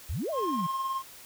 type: exponential two-way sweep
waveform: sine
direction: up then down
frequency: 59.2 to 682 to 155.9 Hz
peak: -29 dBFS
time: 0.09-0.67 s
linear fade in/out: 10 ms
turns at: 0.3 s
type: tone with tremolo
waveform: triangle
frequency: 1065 Hz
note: C6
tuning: 30 cents sharp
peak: -25 dBFS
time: 0.32-1.03 s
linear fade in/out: 50 ms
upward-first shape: sine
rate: 19 Hz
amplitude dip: 40%
effects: tanh soft clip ceiling -17 dBFS + white hiss -49 dBFS RMS until 1.25 s